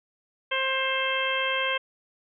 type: harmonic tone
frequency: 529 Hz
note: C5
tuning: 19 cents sharp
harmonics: 1 / 2 / 3 / 4 / 5 / 6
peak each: -31 / -31 / -31 / -31 / -31 / -31 dBFS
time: 0.51-1.78 s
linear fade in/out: 10 ms
effects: none